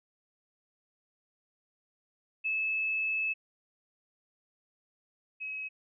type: tone pair in turn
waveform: sine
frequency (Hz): 2605 / 2557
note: E7 / D#7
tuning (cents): -21 / +47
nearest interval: unison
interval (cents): 32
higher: first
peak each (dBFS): -28 / -35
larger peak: first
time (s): 2.44-3.34 / 5.4-5.69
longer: first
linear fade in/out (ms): 20
effects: none